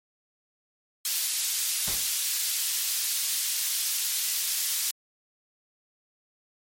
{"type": "high-pass noise", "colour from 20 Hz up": "pink", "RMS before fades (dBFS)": -28, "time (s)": [1.05, 4.91], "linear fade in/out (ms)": 2, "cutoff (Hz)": 4200, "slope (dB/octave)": 12}
{"type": "noise with exponential decay", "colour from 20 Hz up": "pink", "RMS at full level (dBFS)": -32, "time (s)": [1.87, 2.17], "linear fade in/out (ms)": 5, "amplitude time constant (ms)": 65}
{"effects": ["MP3 64 kbps"]}